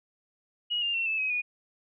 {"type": "tone with pitch steps", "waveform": "sine", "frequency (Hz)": [2897, 2803, 2712, 2625, 2540, 2457], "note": ["F#7", "F7", "E7", "E7", "D#7", "D#7"], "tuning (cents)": [-37, 6, 49, -8, 35, -22], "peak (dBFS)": -26, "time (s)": [0.7, 1.42], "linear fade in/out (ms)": 20, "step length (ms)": 120, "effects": []}